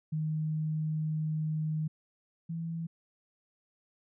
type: tone pair in turn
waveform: sine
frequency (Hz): 155.56 / 165.17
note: D#3 / E3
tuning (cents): 0 / +4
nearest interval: minor second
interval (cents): 104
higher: second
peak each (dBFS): -29 / -33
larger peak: first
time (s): 0.12-1.88 / 2.49-2.87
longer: first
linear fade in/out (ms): 10
effects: none